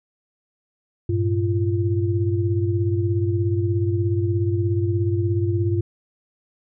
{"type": "tone cluster", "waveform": "sine", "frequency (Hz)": [98.9, 115.7, 344.2], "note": ["G2", "A#2", "F4"], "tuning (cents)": [16, -13, -25], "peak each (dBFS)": [-20, -26, -24], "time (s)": [1.09, 5.81], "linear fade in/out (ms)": 5, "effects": []}